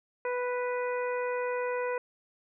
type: harmonic tone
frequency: 493.9 Hz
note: B4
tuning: in tune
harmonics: 1 / 2 / 3 / 4 / 5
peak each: -30 / -36 / -40 / -42 / -44 dBFS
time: 0.25-1.98 s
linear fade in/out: 2 ms
effects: none